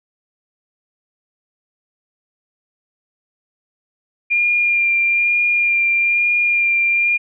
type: tone with vibrato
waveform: sine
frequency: 2400 Hz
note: D7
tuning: 37 cents sharp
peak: -13 dBFS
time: 4.3-7.18 s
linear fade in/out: 20 ms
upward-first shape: sine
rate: 1.1 Hz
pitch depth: 15 cents each way
effects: none